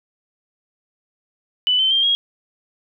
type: tone with pitch steps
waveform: sine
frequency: 2988 / 3083 / 3180 / 3281 Hz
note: F#7 / G7 / G7 / G#7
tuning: +16 / -29 / +24 / -22 cents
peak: -14 dBFS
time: 1.67-2.15 s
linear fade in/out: 0 ms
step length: 120 ms
effects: none